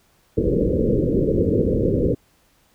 white low-pass noise, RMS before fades -19 dBFS, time 0.37-2.15 s, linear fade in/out 10 ms, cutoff 530 Hz, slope 96 dB/octave, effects pink hiss -60 dBFS RMS until 2.74 s

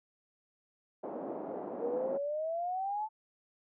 white band-pass noise, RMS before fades -40 dBFS, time 1.03-2.18 s, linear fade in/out 10 ms, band 230 to 700 Hz, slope 24 dB/octave
sine exponential sweep, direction up, 458 to 880 Hz, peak -32 dBFS, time 1.79-3.09 s, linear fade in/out 50 ms
effects none

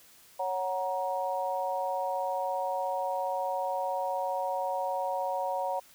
sine chord, F# major, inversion second, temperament equal with one note detuned, 554.4 / 740 / 941 Hz, C#5 / F#5 / A#5, 0 / 0 / +16 cents, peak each -33 dBFS, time 0.39-5.8 s, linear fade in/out 10 ms, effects white hiss -57 dBFS RMS until 5.94 s

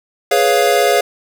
square chord, C# dominant seventh, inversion second, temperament equal with one note detuned, 417 / 493.9 / 554.4 / 698.5 Hz, G#4 / B4 / C#5 / E#5, +7 / 0 / 0 / 0 cents, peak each -17 / -19 / -17 / -16 dBFS, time 0.31-1.01 s, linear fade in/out 5 ms, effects none

